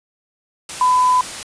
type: tone in noise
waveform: sine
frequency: 1004 Hz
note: B5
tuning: 28 cents sharp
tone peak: -11 dBFS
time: 0.81-1.21 s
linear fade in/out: 2 ms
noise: white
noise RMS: -29 dBFS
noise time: 0.69-1.43 s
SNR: +15 dB
effects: resampled to 22050 Hz